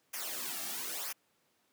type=noise with flanger; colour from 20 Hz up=white; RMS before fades=-39 dBFS; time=0.13-1.13 s; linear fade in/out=10 ms; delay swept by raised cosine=0.24 to 2.04 ms; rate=1 Hz; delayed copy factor=-0.75; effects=pink hiss -73 dBFS RMS until 1.72 s + high-pass 200 Hz 12 dB/octave